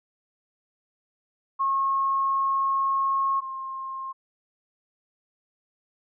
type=tone pair in turn; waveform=sine; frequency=1086 / 1064.9 Hz; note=C#6 / C6; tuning=-36 / +30 cents; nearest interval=unison; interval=34 cents; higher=first; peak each=-21 / -31 dBFS; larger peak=first; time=1.59-3.41 / 3.41-4.13 s; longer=first; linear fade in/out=20 ms; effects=none